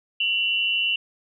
sine tone pair together, 2737 / 2946 Hz, F7 / F#7, -36 / -8 cents, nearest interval minor second, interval 128 cents, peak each -23 dBFS, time 0.2-0.96 s, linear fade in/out 5 ms, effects none

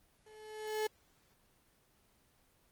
35% pulse tone with level ramp, 430.6 Hz, A4, 37 cents flat, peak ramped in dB -55 to -29 dBFS, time 0.26-0.87 s, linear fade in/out 5 ms, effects pink hiss -70 dBFS RMS until 2.71 s + Opus 24 kbps

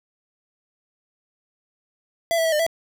square tone with pitch steps, 671 / 655 / 649 / 603 / 661 Hz, E5 / E5 / E5 / D5 / E5, +31 / -11 / -27 / +46 / +5 cents, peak -19 dBFS, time 2.31-2.665 s, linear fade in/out 0 ms, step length 71 ms, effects none

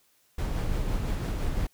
brown noise with tremolo, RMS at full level -27 dBFS, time 0.38-1.67 s, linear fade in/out 5 ms, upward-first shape sine, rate 5.9 Hz, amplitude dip 30%, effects white hiss -66 dBFS RMS until 1.73 s

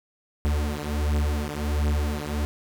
45% pulse beating tone pair, 73.42 / 74.82 Hz, D2 / D2, 0 / +33 cents, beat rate 1.4 Hz, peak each -26 dBFS, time 0.45-2.45 s, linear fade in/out 0 ms, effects none

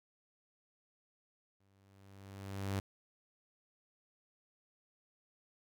sawtooth tone with exponential growth, 98 Hz, G2, in tune, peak -29 dBFS, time 1.6-2.8 s, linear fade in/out 5 ms, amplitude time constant 260 ms, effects none

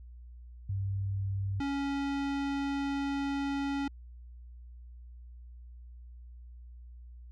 sine / square tone pair in turn, 98 / 279 Hz, G2 / C#4, 0 / +11 cents, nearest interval octave + tritone, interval 1811 cents, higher second, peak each -30 / -31 dBFS, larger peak first, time 0.69-1.6 / 1.6-3.88 s, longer second, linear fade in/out 5 ms, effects added 60 Hz sine -46 dBFS peak until 7.31 s + low-pass 4000 Hz 12 dB/octave

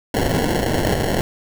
white noise with sample-and-hold, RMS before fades -19 dBFS, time 0.14-1.21 s, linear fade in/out 2 ms, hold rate 1225 Hz, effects none

